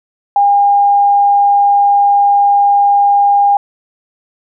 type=tone; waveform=sine; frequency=808 Hz; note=G#5; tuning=48 cents flat; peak=-6 dBFS; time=0.36-3.57 s; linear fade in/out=2 ms; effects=none